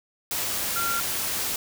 sine tone in noise, 1379 Hz, F6, 22 cents flat, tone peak -26 dBFS, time 0.76-1 s, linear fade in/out 2 ms, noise white, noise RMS -28 dBFS, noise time 0.31-1.56 s, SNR -1 dB, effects none

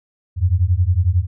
sine beating tone pair, 84.4 / 95.4 Hz, E2 / G2, +41 / -47 cents, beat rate 11 Hz, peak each -16 dBFS, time 0.36-1.27 s, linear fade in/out 50 ms, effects none

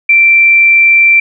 sine tone, 2349 Hz, D7, in tune, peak -3 dBFS, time 0.09-1.2 s, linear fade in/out 5 ms, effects none

